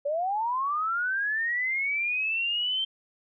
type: linear sweep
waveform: sine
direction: up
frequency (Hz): 554.4 to 3136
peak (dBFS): -25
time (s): 0.05-2.85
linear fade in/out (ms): 10
effects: none